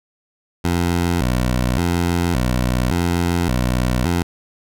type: tone with vibrato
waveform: 15% pulse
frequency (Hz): 73.3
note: D2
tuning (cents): -3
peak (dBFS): -10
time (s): 0.64-4.23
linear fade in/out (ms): 10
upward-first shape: square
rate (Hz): 0.88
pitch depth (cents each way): 290
effects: none